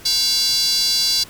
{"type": "tone with high-pass filter", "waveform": "square", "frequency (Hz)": 311.1, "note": "D#4", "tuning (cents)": 0, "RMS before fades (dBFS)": -18, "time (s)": [0.05, 1.24], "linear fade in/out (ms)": 10, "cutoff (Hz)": 4500, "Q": 6.8, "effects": ["pink hiss -42 dBFS RMS until 1.29 s"]}